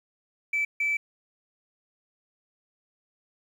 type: tone bursts at uneven times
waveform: sine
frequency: 2315 Hz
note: D7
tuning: 25 cents flat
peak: -22 dBFS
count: 2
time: 0.53-0.65 / 0.8-0.97 s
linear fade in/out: 5 ms
effects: tanh soft clip ceiling -20 dBFS + 9-bit